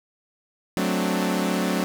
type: chord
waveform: sawtooth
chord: D dominant seventh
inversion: first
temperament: equal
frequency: 185 / 220 / 261.6 / 293.7 Hz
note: F#3 / A3 / C4 / D4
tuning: 0 / 0 / 0 / 0 cents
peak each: -21 / -24 / -25 / -25 dBFS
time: 0.77-1.84 s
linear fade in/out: 0 ms
effects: none

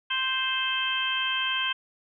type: harmonic tone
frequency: 523.3 Hz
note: C5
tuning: in tune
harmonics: 2 / 3 / 4 / 5 / 6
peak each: -33 / -31 / -38 / -31 / -28 dBFS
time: 0.1-1.73 s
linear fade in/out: 10 ms
effects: none

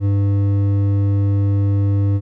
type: tone with hard clipping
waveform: sine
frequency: 100 Hz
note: G2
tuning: 35 cents sharp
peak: -15 dBFS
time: 0-2.21 s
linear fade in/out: 50 ms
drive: 8 dB
effects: none

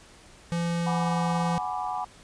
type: tone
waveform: square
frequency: 170.3 Hz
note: F3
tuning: 43 cents flat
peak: -26 dBFS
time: 0.52-1.58 s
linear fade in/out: 0 ms
type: chord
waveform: sine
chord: G# half-diminished seventh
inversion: third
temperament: equal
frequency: 740 / 830.6 / 987.8 / 1174.7 Hz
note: F#5 / G#5 / B5 / D6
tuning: 0 / 0 / 0 / 0 cents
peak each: -32 / -33 / -34 / -36 dBFS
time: 0.86-2.05 s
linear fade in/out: 10 ms
effects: pink hiss -52 dBFS RMS until 2.23 s + resampled to 22050 Hz

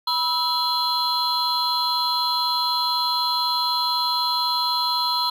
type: tone cluster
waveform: triangle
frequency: 978 / 1304 / 3366 / 4122 Hz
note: B5 / E6 / G#7 / C8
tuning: -17 / -19 / +23 / -27 cents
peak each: -22 / -28 / -28 / -22 dBFS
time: 0.07-5.3 s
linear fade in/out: 5 ms
effects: none

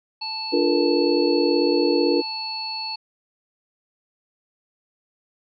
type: harmonic tone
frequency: 880 Hz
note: A5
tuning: in tune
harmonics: 1 / 3 / 5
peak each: -33 / -37 / -28 dBFS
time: 0.21-2.96 s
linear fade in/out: 10 ms
type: chord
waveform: sine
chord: Bb major seventh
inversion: first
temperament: equal with one note detuned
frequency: 293.7 / 349.2 / 440 / 478.2 Hz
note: D4 / F4 / A4 / Bb4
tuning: 0 / 0 / 0 / +44 cents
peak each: -22 / -21 / -26 / -22 dBFS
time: 0.52-2.22 s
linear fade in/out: 20 ms
effects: none

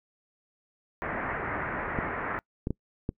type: low-pass noise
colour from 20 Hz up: white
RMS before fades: -33 dBFS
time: 1.02-2.39 s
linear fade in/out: 0 ms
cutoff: 2000 Hz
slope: 48 dB/octave
type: clicks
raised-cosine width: 3 ms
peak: -16 dBFS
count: 4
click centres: 1.988 / 2.671 / 2.706 / 3.091 s
effects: noise-tail reverb RT60 0.1 s tail -26 dB re dry

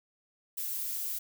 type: noise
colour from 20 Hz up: violet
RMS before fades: -35 dBFS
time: 0.57-1.19 s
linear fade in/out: 10 ms
effects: none

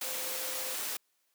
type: tone in noise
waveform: sine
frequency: 518 Hz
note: C5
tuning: 17 cents flat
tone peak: -45 dBFS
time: 0.04-0.75 s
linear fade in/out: 5 ms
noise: white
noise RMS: -36 dBFS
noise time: 0.01-0.97 s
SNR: -12 dB
effects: white hiss -75 dBFS RMS until 1.34 s + high-pass 300 Hz 12 dB/octave

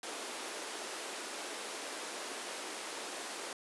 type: high-pass noise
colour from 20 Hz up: pink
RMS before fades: -42 dBFS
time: 0.03-3.53 s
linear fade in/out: 2 ms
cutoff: 320 Hz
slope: 24 dB/octave
effects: resampled to 24000 Hz

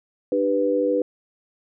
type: chord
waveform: sine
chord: G major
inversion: second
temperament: equal with one note detuned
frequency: 299.8 / 392 / 493.9 Hz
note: D4 / G4 / B4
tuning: +36 / 0 / 0 cents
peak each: -24 / -26 / -20 dBFS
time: 0.32-1.02 s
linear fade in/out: 2 ms
effects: none

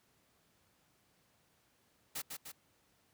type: noise with echo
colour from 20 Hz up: white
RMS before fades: -40 dBFS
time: 2.15-2.22 s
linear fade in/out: 10 ms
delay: 150 ms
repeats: 2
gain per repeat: -4 dB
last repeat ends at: 2.52 s
effects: pink hiss -72 dBFS RMS until 3.13 s + high-pass 80 Hz 12 dB/octave

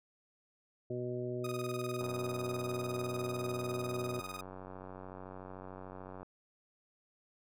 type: harmonic tone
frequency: 123.47 Hz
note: B2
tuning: in tune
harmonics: 1 / 2 / 3 / 4 / 5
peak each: -41 / -44 / -38 / -49 / -44 dBFS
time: 0.9-4.2 s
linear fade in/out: 5 ms
type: tone with tremolo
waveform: sawtooth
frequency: 1244.5 Hz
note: D#6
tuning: in tune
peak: -37 dBFS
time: 1.44-4.41 s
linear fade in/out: 5 ms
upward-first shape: square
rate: 20 Hz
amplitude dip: 75%
type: click train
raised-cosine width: 1 ms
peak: -33 dBFS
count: 396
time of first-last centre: 2.01-6.23 s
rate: 93.6 Hz
effects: none

